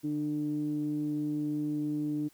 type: tone with low-pass filter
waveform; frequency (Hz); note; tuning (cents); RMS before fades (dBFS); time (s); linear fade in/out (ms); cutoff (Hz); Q
sawtooth; 149.5; D3; +31; -32; 0.03-2.29; 20; 310; 7.4
effects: white hiss -63 dBFS RMS until 2.33 s